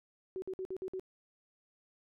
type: tone bursts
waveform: sine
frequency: 375.8 Hz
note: F#4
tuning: 27 cents sharp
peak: -36 dBFS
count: 6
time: 0.36-0.996 s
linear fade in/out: 0 ms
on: 61 ms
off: 54 ms
effects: none